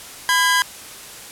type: tone pair together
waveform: sawtooth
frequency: 1003.7 / 1626 Hz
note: B5 / G#6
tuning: +28 / -37 cents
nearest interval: minor sixth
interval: 835 cents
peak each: -14 / -13 dBFS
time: 0.29-0.62 s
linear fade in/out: 0 ms
effects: white hiss -37 dBFS RMS until 1.31 s + low-pass 12000 Hz 12 dB/octave